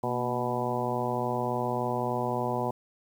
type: harmonic tone with a mistuned harmonic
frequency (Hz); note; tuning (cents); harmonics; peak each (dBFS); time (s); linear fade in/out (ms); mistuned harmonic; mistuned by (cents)
123.47; B2; 0; 1 / 2 / 3 / 4 / 5 / 6 / 7 / 8; -35 / -35 / -35 / -35 / -35 / -35 / -35 / -35; 0.03-2.71; 5; 2; -68
effects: 9-bit